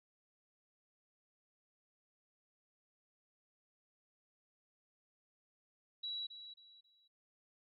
sine tone with echo, 3907 Hz, B7, 19 cents flat, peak -39 dBFS, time 6.03-6.27 s, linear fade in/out 10 ms, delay 270 ms, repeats 3, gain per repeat -10 dB, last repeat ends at 7.08 s, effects none

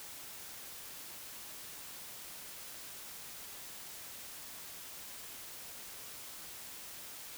silence, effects white hiss -48 dBFS RMS until 7.37 s

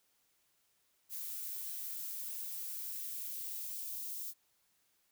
violet noise with high-pass filter sweep, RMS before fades -42 dBFS, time 1.09-4.34 s, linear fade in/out 50 ms, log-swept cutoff 320 to 3700 Hz, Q 0.8, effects white hiss -75 dBFS RMS until 5.11 s

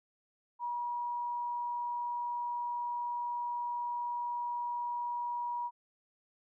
sine tone, 961 Hz, B5, 48 cents flat, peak -33 dBFS, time 0.59-5.71 s, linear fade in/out 50 ms, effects none

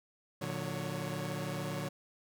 sawtooth tone cluster, 115.9 / 148.8 / 182 / 557 Hz, A#2 / D3 / F#3 / C#5, -10 / +23 / -28 / +8 cents, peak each -39 / -35 / -37 / -39 dBFS, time 0.41-1.89 s, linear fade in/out 10 ms, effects none

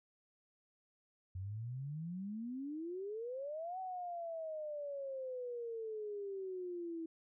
sine exponential two-way sweep, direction up then down, 90 to 759 to 323.6 Hz, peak -40 dBFS, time 1.35-7.06 s, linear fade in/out 5 ms, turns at 3.79 s, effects none

